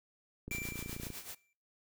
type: click train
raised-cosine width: 3 ms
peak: -30 dBFS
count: 19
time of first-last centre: 0.48-1.103 s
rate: 28.9 Hz
type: tone with exponential decay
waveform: square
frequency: 2349 Hz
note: D7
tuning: in tune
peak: -38 dBFS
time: 0.51-1.53 s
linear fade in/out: 0 ms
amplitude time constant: 220 ms
type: noise with tremolo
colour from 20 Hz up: white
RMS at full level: -44 dBFS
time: 0.51-1.35 s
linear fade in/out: 5 ms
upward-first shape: sine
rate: 7.9 Hz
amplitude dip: 70%
effects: noise-tail reverb RT60 0.4 s tail -22 dB re dry